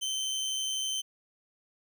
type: tone with amplitude modulation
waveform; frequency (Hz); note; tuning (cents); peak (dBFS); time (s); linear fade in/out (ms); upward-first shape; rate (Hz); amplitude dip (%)
25% pulse; 3088; G7; -27; -25; 0.01-1.02; 20; sine; 132; 35
effects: none